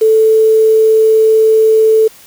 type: tone with quantisation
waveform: sine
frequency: 439.9 Hz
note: A4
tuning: in tune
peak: -5 dBFS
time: 0.01-2.08 s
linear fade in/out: 10 ms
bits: 5
effects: white hiss -40 dBFS RMS until 2.26 s